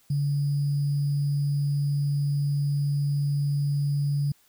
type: tone with sample-and-hold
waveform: sine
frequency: 143.2 Hz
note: D3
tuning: 43 cents flat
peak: -22 dBFS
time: 0.1-4.32 s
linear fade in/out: 5 ms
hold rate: 4900 Hz
effects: white hiss -62 dBFS RMS until 4.48 s